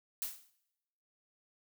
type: noise with exponential decay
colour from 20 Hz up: blue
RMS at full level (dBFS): -34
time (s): 0.22-0.5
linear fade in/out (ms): 0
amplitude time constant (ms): 60
effects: noise-tail reverb RT60 0.9 s tail -20 dB re dry